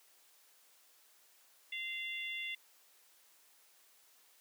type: harmonic tone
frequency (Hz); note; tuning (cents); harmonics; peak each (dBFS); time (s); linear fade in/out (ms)
692; F5; -16; 3 / 4 / 5; -41 / -43 / -45; 1.72-2.55; 5
effects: white hiss -66 dBFS RMS until 4.4 s + high-pass 400 Hz 12 dB/octave